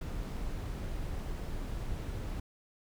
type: noise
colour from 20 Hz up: brown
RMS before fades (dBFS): -37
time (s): 0.01-2.4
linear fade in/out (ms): 5
effects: none